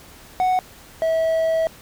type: tone pair in turn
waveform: triangle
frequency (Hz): 740 / 648.5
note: F#5 / E5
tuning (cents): 0 / -28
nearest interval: major second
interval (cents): 228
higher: first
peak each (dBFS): -14 / -15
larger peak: first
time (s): 0.4-0.59 / 1.02-1.67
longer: second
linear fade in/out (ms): 0
effects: pink hiss -45 dBFS RMS until 1.81 s